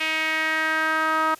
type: tone with band-pass filter sweep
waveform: sawtooth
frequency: 316.2 Hz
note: D#4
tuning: 28 cents sharp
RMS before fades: -23 dBFS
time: 0-1.35 s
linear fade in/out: 10 ms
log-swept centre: 2500 to 1200 Hz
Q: 3.4
effects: white hiss -48 dBFS RMS until 1.39 s + resampled to 32000 Hz